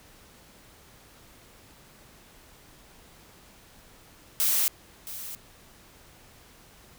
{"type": "noise with echo", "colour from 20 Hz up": "blue", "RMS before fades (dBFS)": -24, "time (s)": [4.4, 4.68], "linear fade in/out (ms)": 0, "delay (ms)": 670, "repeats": 1, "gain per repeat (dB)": -14, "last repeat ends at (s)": 5.35, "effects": ["pink hiss -54 dBFS RMS until 6.98 s"]}